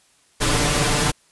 pink noise with comb filter, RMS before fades -19 dBFS, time 0.4-1.12 s, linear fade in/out 20 ms, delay 6.8 ms, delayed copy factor +0.8, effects white hiss -58 dBFS RMS until 1.31 s + resampled to 24000 Hz

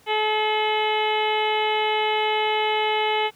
harmonic tone, 429.5 Hz, A4, 42 cents flat, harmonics 1 / 2 / 3 / 4 / 5 / 6 / 7 / 8 / 9, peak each -25 / -23 / -35 / -36 / -28 / -34 / -29 / -38 / -40 dBFS, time 0.06-3.31 s, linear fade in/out 50 ms, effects pink hiss -55 dBFS RMS until 3.35 s + high-pass 100 Hz 12 dB/octave

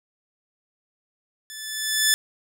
10% pulse tone with level ramp, 1744 Hz, A6, 16 cents flat, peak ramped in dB -28 to -6 dBFS, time 1.5-2.14 s, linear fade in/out 0 ms, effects none

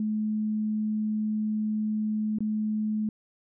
sine tone with dropouts, 214.5 Hz, A3, 44 cents flat, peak -25 dBFS, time 0-3.09 s, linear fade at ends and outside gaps 2 ms, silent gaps 2.386-2.405 s, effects none

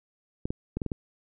clicks, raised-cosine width 3 ms, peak -17 dBFS, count 6, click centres 0.455 / 0.505 / 0.77 / 0.818 / 0.863 / 0.918 s, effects none

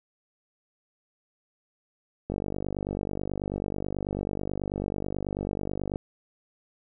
click train, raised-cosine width 2 ms, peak -17 dBFS, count 181, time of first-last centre 2.3-5.959 s, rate 49.2 Hz, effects none

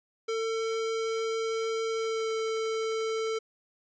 square tone with pitch glide, 448.9 to 444.3 Hz, A4 to A4, +35 to +17 cents, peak -29 dBFS, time 0.28-3.39 s, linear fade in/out 10 ms, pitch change -18 cents, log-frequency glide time 1.96-2.32 s, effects resampled to 16000 Hz

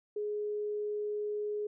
sine tone, 418.2 Hz, G#4, 12 cents sharp, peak -32 dBFS, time 0.16-1.67 s, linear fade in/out 5 ms, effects none

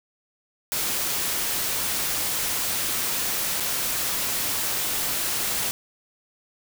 white noise with dropouts, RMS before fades -26 dBFS, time 0.72-5.71 s, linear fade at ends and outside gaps 0 ms, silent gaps 3.6-3.605 s, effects none

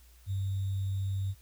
sine tone with sample-and-hold, 97.1 Hz, G2, 16 cents flat, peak -29 dBFS, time 0.26-1.35 s, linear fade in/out 50 ms, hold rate 3675 Hz, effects added 60 Hz sine -55 dBFS peak until 1.41 s + white hiss -63 dBFS RMS until 1.41 s

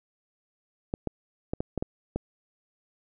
clicks, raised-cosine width 2 ms, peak -15 dBFS, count 7, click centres 0.939 / 1.073 / 1.535 / 1.605 / 1.777 / 1.825 / 2.16 s, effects none

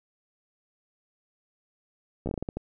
slowing click train, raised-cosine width 2 ms, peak -18 dBFS, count 9, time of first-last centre 2.26-2.57 s, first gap 13 ms, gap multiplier 1.3, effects none

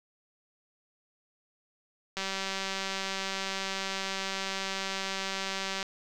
click train, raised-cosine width 0.2 ms, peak -16 dBFS, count 707, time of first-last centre 2.17-5.828 s, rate 193 Hz, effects none

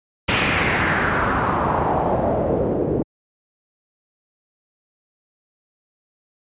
pink noise with low-pass filter sweep, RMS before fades -19 dBFS, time 0.28-3.03 s, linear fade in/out 10 ms, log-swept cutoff 2800 to 390 Hz, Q 2.7, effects high-pass 80 Hz 12 dB/octave + resampled to 8000 Hz

